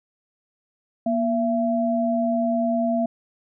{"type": "tone pair together", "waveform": "sine", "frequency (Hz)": [237.7, 672.3], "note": ["A#3", "E5"], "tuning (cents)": [34, 34], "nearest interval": "octave + tritone", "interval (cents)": 1800, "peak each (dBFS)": -22, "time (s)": [1.06, 3.06], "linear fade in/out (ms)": 5, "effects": []}